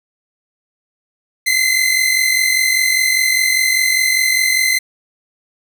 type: tone pair together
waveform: sawtooth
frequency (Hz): 2038 / 2083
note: C7 / C7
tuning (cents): -46 / -8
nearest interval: unison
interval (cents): 38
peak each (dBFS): -12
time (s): 1.46-4.79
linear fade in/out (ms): 10
effects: none